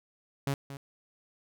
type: tone with echo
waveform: sawtooth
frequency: 138.59 Hz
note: C#3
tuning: in tune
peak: -24 dBFS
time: 0.47-0.54 s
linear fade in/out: 2 ms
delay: 230 ms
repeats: 1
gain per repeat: -12 dB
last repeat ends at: 0.77 s
effects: none